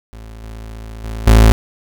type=tone with level steps; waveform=35% pulse; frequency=55 Hz; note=A1; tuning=in tune; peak=-30 / -27 / -21 / -3 dBFS; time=0.13-1.52 s; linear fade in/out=0 ms; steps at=0.43 / 1.04 / 1.27 s; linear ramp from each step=2 ms; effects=none